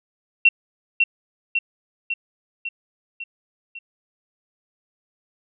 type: tone with echo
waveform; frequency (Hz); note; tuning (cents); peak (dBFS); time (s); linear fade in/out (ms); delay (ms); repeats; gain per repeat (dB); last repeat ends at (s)
sine; 2723; F7; -44; -9; 0.45-0.49; 5; 550; 6; -4; 3.79
effects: none